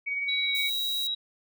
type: tone with tremolo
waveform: sine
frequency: 2252 Hz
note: C#7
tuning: 27 cents sharp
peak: -26 dBFS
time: 0.06-0.7 s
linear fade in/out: 20 ms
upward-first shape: sine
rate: 19 Hz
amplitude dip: 35%
type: tone with pitch glide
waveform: sine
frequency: 3900 to 3855 Hz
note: B7 to B7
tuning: -23 to -43 cents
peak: -27 dBFS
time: 0.28-1.15 s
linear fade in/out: 10 ms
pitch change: -20 cents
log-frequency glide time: 0.43-0.5 s
type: noise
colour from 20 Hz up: violet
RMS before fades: -37 dBFS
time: 0.55-1.07 s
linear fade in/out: 0 ms
effects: none